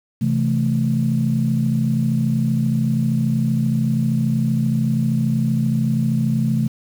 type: chord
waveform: sine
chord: A minor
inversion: first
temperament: just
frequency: 132 / 165 / 220 Hz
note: C3 / E3 / A3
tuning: +16 / +2 / 0 cents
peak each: -19 / -22 / -19 dBFS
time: 0.21-6.68 s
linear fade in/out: 10 ms
effects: tanh soft clip ceiling -7 dBFS + 7-bit